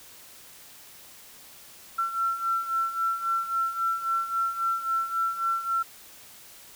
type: beating tone pair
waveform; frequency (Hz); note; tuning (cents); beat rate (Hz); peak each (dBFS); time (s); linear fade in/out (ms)
sine; 1347 / 1350.7; E6 / E6; +37 / +42; 3.7; -31 / -26; 1.98-5.83; 10
effects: white hiss -49 dBFS RMS until 6.75 s